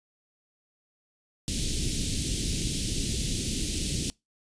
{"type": "band-stop noise", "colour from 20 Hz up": "pink", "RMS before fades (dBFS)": -29, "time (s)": [1.48, 4.1], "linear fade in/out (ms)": 0, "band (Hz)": [340, 3100], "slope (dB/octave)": 24, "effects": ["noise-tail reverb RT60 0.2 s tail -24 dB re dry", "resampled to 22050 Hz"]}